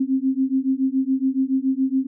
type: beating tone pair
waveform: sine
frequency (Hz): 261.6 / 268.7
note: C4 / C4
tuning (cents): 0 / +46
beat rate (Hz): 7.1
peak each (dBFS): -21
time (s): 0-2.07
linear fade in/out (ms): 10
effects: none